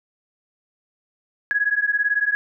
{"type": "beating tone pair", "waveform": "sine", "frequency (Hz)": [1661.2, 1679.2], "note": ["G#6", "G#6"], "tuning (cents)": [0, 19], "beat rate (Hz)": 18, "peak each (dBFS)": -21, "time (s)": [1.51, 2.35], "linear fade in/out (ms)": 0, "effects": []}